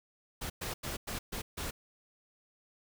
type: noise bursts at uneven times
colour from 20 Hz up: pink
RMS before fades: -38 dBFS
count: 6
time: 0.41-0.5 / 0.61-0.74 / 0.83-0.97 / 1.07-1.19 / 1.32-1.42 / 1.57-1.71 s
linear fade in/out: 10 ms
effects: none